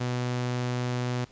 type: tone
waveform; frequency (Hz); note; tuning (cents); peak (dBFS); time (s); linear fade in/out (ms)
sawtooth; 123.7; B2; +3; -23; 0-1.25; 10
effects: pink hiss -57 dBFS RMS until 1.31 s + resampled to 16000 Hz